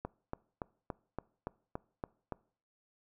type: click train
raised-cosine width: 1 ms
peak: -23 dBFS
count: 9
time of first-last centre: 0.05-2.323 s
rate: 3.52 Hz
effects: noise-tail reverb RT60 0.5 s tail -23 dB re dry